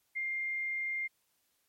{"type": "tone", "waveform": "sine", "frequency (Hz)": 2111, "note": "C7", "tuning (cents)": 15, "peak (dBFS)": -32, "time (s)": [0.15, 1.08], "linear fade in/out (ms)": 20, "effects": ["white hiss -75 dBFS RMS until 1.68 s", "MP3 64 kbps"]}